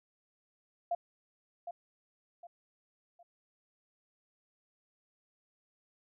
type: tone with echo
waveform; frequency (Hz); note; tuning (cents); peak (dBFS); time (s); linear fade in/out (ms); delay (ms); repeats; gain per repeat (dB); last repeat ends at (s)
sine; 692; F5; -16; -29; 0.91-0.95; 5; 760; 3; -9; 3.23
effects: none